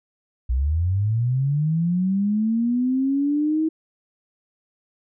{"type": "linear sweep", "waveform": "sine", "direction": "up", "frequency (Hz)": [58.6, 321], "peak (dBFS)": -18, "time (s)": [0.49, 3.69], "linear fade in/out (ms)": 10, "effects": []}